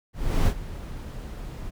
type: noise with ADSR envelope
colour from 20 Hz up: brown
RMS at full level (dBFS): -19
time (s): 0.13-1.71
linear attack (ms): 340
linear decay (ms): 66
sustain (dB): -16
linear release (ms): 24
effects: none